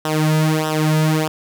sawtooth tone with flanger, 155.6 Hz, D#3, in tune, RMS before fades -17 dBFS, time 0.05-1.28 s, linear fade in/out 2 ms, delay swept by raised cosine 0.44 to 2.74 ms, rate 1.6 Hz, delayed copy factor -0.85, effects none

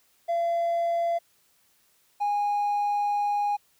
triangle tone pair in turn, 681 / 821.9 Hz, F5 / G#5, -44 / -18 cents, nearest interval minor third, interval 326 cents, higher second, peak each -20 dBFS, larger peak neither, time 0.28-1.19 / 2.2-3.57 s, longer second, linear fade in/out 20 ms, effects tanh soft clip ceiling -18 dBFS + white hiss -65 dBFS RMS until 3.79 s

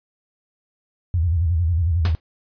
sine tone with vibrato, 84 Hz, E2, 33 cents sharp, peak -16 dBFS, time 1.14-2.15 s, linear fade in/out 0 ms, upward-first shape square, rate 11 Hz, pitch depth 110 cents each way
pink noise with exponential decay, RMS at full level -24 dBFS, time 2.05-2.2 s, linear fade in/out 1 ms, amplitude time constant 31 ms
effects resampled to 11025 Hz

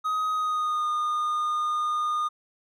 triangle tone with pitch glide, 1258 to 1221.5 Hz, D#6 to D#6, +19 to -32 cents, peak -22 dBFS, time 0.04-2.29 s, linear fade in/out 20 ms, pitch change -51 cents, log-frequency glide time 0.31-0.88 s, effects none

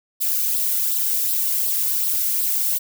violet noise with flanger, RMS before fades -21 dBFS, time 0.2-2.79 s, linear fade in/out 20 ms, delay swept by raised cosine 0.22 to 1.42 ms, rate 2.7 Hz, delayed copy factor +0.5, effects none

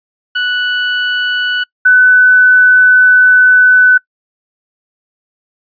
30% pulse / sine tone pair in turn, 1480 / 1500.7 Hz, F#6 / F#6, 0 / +24 cents, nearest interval unison, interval 24 cents, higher second, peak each -9 / -3 dBFS, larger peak second, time 0.35-1.64 / 1.85-3.98 s, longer second, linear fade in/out 10 ms, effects noise-tail reverb RT60 0.1 s tail -25 dB re dry + resampled to 11025 Hz

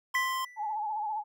square tone, 1046.5 Hz, C6, in tune, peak -31 dBFS, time 0.14-0.45 s, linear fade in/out 5 ms
triangle tone with exponential decay, 1975 Hz, B6, in tune, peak -23 dBFS, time 0.15-0.75 s, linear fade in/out 1 ms, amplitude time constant 130 ms
sine tone with vibrato, 853 Hz, G#5, 46 cents sharp, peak -30 dBFS, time 0.56-1.24 s, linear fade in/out 50 ms, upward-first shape triangle, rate 15 Hz, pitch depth 77 cents each way
effects none

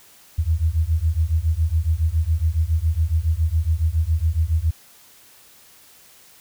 sine beating tone pair, 77.1 / 84.3 Hz, D#2 / E2, -15 / +39 cents, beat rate 7.2 Hz, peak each -20 dBFS, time 0.38-4.71 s, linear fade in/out 10 ms, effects white hiss -50 dBFS RMS until 6.4 s

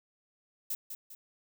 violet noise with echo, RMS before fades -34 dBFS, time 0.7-0.75 s, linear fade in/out 5 ms, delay 200 ms, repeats 2, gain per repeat -7 dB, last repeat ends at 1.15 s, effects none

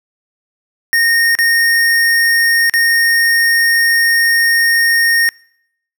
square tone with dropouts, 1847 Hz, A#6, 16 cents flat, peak -10 dBFS, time 0.93-5.29 s, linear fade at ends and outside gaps 0 ms, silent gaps 1.352-1.388 / 2.697-2.738 s, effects noise-tail reverb RT60 0.7 s tail -25 dB re dry

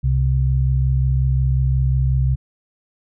sine tone pair together, 65.64 / 131.2 Hz, C2 / C3, +6 / +5 cents, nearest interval octave, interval 1199 cents, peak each -17 dBFS, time 0.03-2.36 s, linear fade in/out 20 ms, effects none

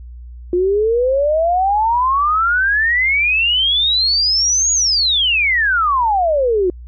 sine exponential two-way sweep, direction up then down, 349.2 to 6810 to 349.2 Hz, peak -12 dBFS, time 0.53-6.7 s, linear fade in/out 2 ms, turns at 4.72 s, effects added 60 Hz sine -31 dBFS peak until 6.87 s

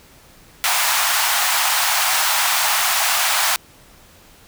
pink high-pass noise, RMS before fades -18 dBFS, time 0.64-3.56 s, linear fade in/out 0 ms, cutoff 720 Hz, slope 48 dB/octave, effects pink hiss -48 dBFS RMS until 4.47 s

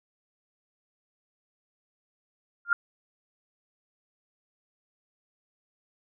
sine tone with exponential growth, 1400 Hz, F6, 4 cents sharp, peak -14 dBFS, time 2.65-2.73 s, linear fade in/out 2 ms, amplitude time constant 16 ms, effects none

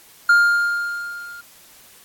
triangle tone with level ramp, 1406 Hz, F6, 11 cents sharp, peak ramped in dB -7 to -33 dBFS, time 0.29-1.41 s, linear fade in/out 5 ms, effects white hiss -48 dBFS RMS until 2.04 s + AAC 64 kbps

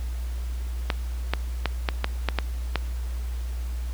clicks, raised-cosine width 0.3 ms, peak -7 dBFS, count 8, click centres 0.902 / 1.336 / 1.657 / 1.888 / 2.044 / 2.287 / 2.387 / 2.757 s, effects added 60 Hz sine -27 dBFS peak until 3.93 s + pink hiss -47 dBFS RMS until 3.93 s

